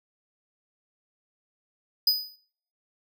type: tone with exponential decay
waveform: square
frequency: 4978 Hz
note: D#8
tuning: in tune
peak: -16 dBFS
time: 2.07-2.36 s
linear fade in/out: 5 ms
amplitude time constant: 62 ms
effects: noise-tail reverb RT60 0.6 s tail -21 dB re dry